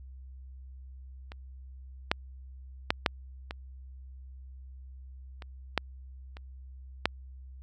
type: clicks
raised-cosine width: 0.3 ms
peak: -27 / -7 / -7 / -6 / -20 / -27 / -8 / -29 / -7 dBFS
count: 9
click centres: 1.319 / 2.115 / 2.905 / 3.062 / 3.509 / 5.422 / 5.777 / 6.369 / 7.056 s
effects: added 65 Hz sine -44 dBFS peak until 7.62 s

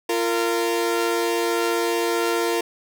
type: tone pair together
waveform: sawtooth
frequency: 344.6 / 460 Hz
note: F4 / A#4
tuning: -23 / -23 cents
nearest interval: perfect fourth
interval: 500 cents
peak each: -19 dBFS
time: 0.09-2.61 s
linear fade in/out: 5 ms
effects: none

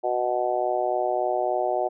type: harmonic tone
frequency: 123.47 Hz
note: B2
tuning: in tune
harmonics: 3 / 4 / 5 / 6 / 7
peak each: -29 / -32 / -26 / -26 / -34 dBFS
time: 0.03-1.89 s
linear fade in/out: 20 ms
effects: none

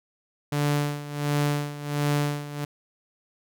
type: tone with tremolo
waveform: sawtooth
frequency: 145.9 Hz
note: D3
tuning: 11 cents flat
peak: -17 dBFS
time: 0.52-2.65 s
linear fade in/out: 5 ms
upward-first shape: sine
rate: 1.4 Hz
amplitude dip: 80%
effects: none

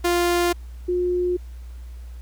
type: tone pair in turn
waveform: sawtooth / sine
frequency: 349.2 / 357.4 Hz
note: F4 / F4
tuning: 0 / +40 cents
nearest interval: unison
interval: 40 cents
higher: second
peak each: -14 / -19 dBFS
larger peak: first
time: 0.04-0.53 / 0.88-1.37 s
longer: neither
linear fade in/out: 10 ms
effects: added 60 Hz sine -34 dBFS peak until 2.21 s + pink hiss -56 dBFS RMS until 2.21 s

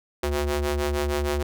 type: ring-modulated tone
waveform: sawtooth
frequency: 146.83 Hz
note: D3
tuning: in tune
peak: -16 dBFS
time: 0.23-1.43 s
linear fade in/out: 5 ms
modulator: 217 Hz
effects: none

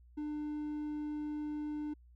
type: tone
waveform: triangle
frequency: 299.4 Hz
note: D4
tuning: 33 cents sharp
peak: -34 dBFS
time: 0.17-1.94 s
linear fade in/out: 10 ms
effects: added 60 Hz sine -57 dBFS peak until 2.15 s

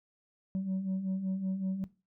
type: beating tone pair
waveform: sine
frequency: 185.7 / 191 Hz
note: F#3 / G3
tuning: +7 / -45 cents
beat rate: 5.3 Hz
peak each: -35 / -30 dBFS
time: 0.55-1.84 s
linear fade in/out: 0 ms
effects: noise-tail reverb RT60 0.3 s tail -19 dB re dry + tanh soft clip ceiling -28 dBFS

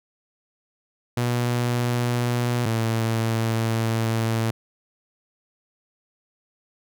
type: tone pair in turn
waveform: sawtooth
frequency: 121 / 113.22 Hz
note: B2 / A2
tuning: -35 / +50 cents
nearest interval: minor second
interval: 115 cents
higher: first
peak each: -17 dBFS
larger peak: neither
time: 1.17-2.66 / 2.66-4.51 s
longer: second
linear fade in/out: 5 ms
effects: none

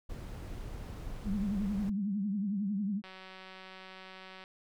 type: noise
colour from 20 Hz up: brown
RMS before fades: -41 dBFS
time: 0.09-1.9 s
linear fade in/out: 10 ms
type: tone with vibrato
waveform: sine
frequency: 201.4 Hz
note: G3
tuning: 47 cents sharp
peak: -30 dBFS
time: 1.24-3.02 s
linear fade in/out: 50 ms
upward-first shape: triangle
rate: 11 Hz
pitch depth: 130 cents each way
type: click train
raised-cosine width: 0.3 ms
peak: -33 dBFS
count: 264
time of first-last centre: 3.04-4.439 s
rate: 188 Hz
effects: none

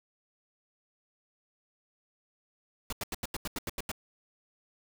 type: noise bursts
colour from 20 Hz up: pink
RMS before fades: -35 dBFS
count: 10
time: 2.9-3.916 s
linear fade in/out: 2 ms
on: 26 ms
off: 84 ms
effects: none

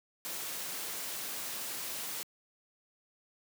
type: noise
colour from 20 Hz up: white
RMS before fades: -39 dBFS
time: 0.25-2.23 s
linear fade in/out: 0 ms
effects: high-pass 150 Hz 12 dB/octave

